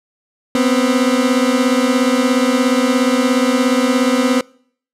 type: beating tone pair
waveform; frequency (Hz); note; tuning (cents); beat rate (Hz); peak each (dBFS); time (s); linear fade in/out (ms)
30% pulse; 246.5 / 263.5; B3 / C4; -3 / +12; 17; -12 / -13; 0.55-4.41; 2
effects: noise-tail reverb RT60 0.6 s tail -26 dB re dry + low-pass 10000 Hz 12 dB/octave